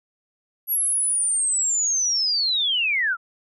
sine linear sweep, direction down, 11610 to 1300 Hz, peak -19 dBFS, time 0.67-3.17 s, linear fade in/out 50 ms, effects none

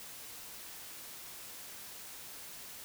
silence, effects white hiss -48 dBFS RMS until 2.84 s

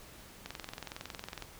click train, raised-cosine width 0.2 ms, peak -23 dBFS, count 22, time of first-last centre 0.46-1.423 s, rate 21.8 Hz, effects pink hiss -53 dBFS RMS until 1.59 s

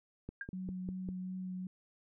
click train, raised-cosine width 3 ms, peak -29 dBFS, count 5, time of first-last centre 0.29-1.088 s, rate 5.01 Hz
sine tone with exponential decay, 1611 Hz, G6, 47 cents sharp, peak -34 dBFS, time 0.41-0.49 s, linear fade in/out 2 ms, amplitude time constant 17 ms
sine tone with vibrato, 185 Hz, F#3, in tune, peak -38 dBFS, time 0.53-1.67 s, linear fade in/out 2 ms, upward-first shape triangle, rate 2.7 Hz, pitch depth 13 cents each way
effects none

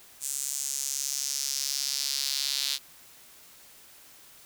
sawtooth tone with high-pass filter sweep, 138.59 Hz, C#3, in tune, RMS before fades -31 dBFS, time 0.2-2.79 s, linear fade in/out 50 ms, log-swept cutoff 7800 to 4000 Hz, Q 2.7, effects white hiss -53 dBFS RMS until 4.45 s

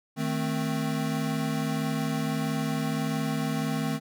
square chord, A diminished, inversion second, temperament equal, 155.56 / 220 / 261.6 Hz, Eb3 / A3 / C4, 0 / 0 / 0 cents, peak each -31 / -32 / -32 dBFS, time 0.16-4 s, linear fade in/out 50 ms, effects none

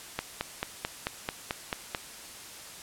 click train, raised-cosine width 0.3 ms, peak -13 dBFS, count 9, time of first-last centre 0.19-1.948 s, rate 4.55 Hz, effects white hiss -45 dBFS RMS until 2.82 s + low-pass 11000 Hz 12 dB/octave

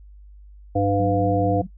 harmonic tone, 100 Hz, G2, 35 cents sharp, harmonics 1 / 3 / 5 / 7, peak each -23 / -23 / -23 / -23 dBFS, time 0.75-1.62 s, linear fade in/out 10 ms
sine tone with tremolo, 184.3 Hz, F#3, 7 cents flat, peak -27 dBFS, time 0.99-1.67 s, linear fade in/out 10 ms, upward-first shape sine, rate 4.4 Hz, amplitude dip 25%
effects noise-tail reverb RT60 0.1 s tail -20 dB re dry + added 50 Hz sine -42 dBFS peak until 1.77 s

